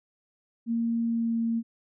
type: tone with pitch glide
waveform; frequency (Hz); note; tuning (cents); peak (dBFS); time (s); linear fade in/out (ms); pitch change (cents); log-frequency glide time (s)
sine; 231.3 to 229.4; A#3 to A#3; -13 to -28; -24; 0.66-1.63; 50; -15; 1.05-1.38
effects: none